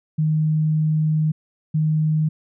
sine tone pair in turn, 155.3 / 155.3 Hz, D#3 / D#3, -3 / -3 cents, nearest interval unison, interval 0 cents, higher neither, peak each -16 dBFS, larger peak neither, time 0.18-1.32 / 1.74-2.29 s, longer first, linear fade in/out 10 ms, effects none

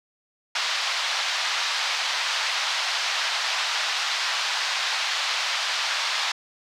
white band-pass noise, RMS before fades -26 dBFS, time 0.55-6.32 s, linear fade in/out 5 ms, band 750 to 4900 Hz, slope 24 dB/octave, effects none

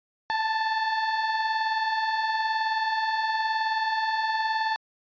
30% pulse beating tone pair, 865 / 884 Hz, A5 / A5, -30 / +8 cents, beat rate 19 Hz, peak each -30 / -22 dBFS, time 0.3-4.76 s, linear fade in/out 0 ms, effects resampled to 11025 Hz

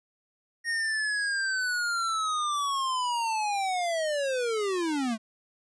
square linear sweep, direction down, 1864.7 to 212 Hz, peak -27 dBFS, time 0.64-5.18 s, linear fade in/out 50 ms, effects resampled to 22050 Hz

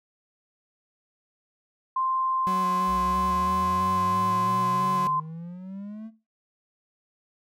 sine tone with pitch glide, 1046.5 to 1036.3 Hz, C6 to C6, 0 to -17 cents, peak -23 dBFS, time 1.96-5.2 s, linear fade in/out 5 ms, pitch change -17 cents, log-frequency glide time 3.69-4.72 s
40% pulse tone with vibrato, 185 Hz, F#3, in tune, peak -28 dBFS, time 2.47-5.07 s, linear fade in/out 0 ms, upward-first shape square, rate 3 Hz, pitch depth 13 cents each way
triangle exponential sweep, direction up, 58.27 to 226.3 Hz, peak -33 dBFS, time 2.86-6.11 s, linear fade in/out 50 ms
effects noise-tail reverb RT60 0.3 s tail -17 dB re dry

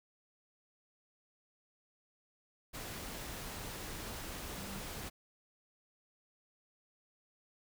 sine tone in noise, 196 Hz, G3, in tune, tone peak -47 dBFS, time 4.57-4.8 s, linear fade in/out 20 ms, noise pink, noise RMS -44 dBFS, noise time 2.73-5.1 s, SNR -6 dB, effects none

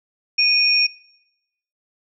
sine tone pair together, 2472 / 5532 Hz, D#7 / F8, -12 / -17 cents, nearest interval octave + major second, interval 1395 cents, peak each -16 dBFS, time 0.38-0.87 s, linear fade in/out 10 ms, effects noise-tail reverb RT60 0.9 s tail -24 dB re dry

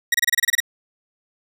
sawtooth tone bursts, 1898 Hz, A#6, 31 cents sharp, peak -11 dBFS, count 10, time 0.12-0.603 s, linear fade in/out 5 ms, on 24 ms, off 27 ms, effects none

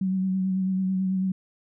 sine tone with vibrato, 188.5 Hz, F#3, 32 cents sharp, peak -22 dBFS, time 0.01-1.32 s, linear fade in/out 5 ms, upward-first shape sine, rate 9.1 Hz, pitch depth 25 cents each way, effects none

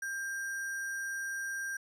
sine tone with sample-and-hold, 1591 Hz, G6, 25 cents sharp, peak -34 dBFS, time 0.02-1.77 s, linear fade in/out 5 ms, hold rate 7350 Hz, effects low-pass 12000 Hz 12 dB/octave

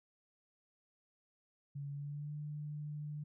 sine tone with pitch glide, 141.8 to 148.94 Hz, C#3 to D3, +40 to +25 cents, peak -40 dBFS, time 1.75-3.24 s, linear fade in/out 10 ms, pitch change +85 cents, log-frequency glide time 1.91-2.34 s, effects none

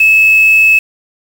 sine tone with quantisation, 2599 Hz, E7, 25 cents flat, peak -4 dBFS, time 0-0.79 s, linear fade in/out 5 ms, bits 4, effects none

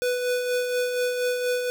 square tone with tremolo, 495.3 Hz, B4, 5 cents sharp, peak -22 dBFS, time 0.02-1.7 s, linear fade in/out 0 ms, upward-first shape sine, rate 4.2 Hz, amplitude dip 40%, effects 8-bit

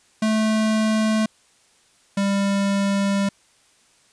square tone pair in turn, 217.8 / 198.44 Hz, A3 / G3, -17 / +21 cents, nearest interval major second, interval 162 cents, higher first, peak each -18 / -19 dBFS, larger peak first, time 0.22-1.26 / 2.17-3.29 s, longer second, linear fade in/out 5 ms, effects white hiss -58 dBFS RMS until 4.12 s + resampled to 22050 Hz

